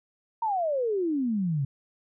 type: exponential sweep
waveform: sine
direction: down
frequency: 940 to 131.7 Hz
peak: -24 dBFS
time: 0.42-1.65 s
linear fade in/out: 5 ms
effects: none